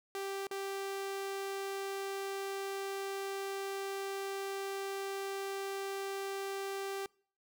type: tone with dropouts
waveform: sawtooth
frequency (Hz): 392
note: G4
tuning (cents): 0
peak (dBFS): -33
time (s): 0.15-7.06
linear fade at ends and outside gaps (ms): 1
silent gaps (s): 0.469-0.511
effects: noise-tail reverb RT60 0.5 s tail -25 dB re dry